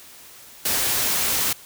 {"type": "noise", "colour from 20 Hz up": "white", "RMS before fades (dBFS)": -22, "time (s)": [0.65, 1.53], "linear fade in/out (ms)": 5, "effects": ["white hiss -45 dBFS RMS until 1.65 s"]}